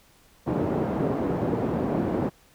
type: band-pass noise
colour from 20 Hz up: pink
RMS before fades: -26 dBFS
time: 0.46-2.3 s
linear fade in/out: 20 ms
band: 170 to 550 Hz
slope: 12 dB/octave
effects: pink hiss -58 dBFS RMS until 2.54 s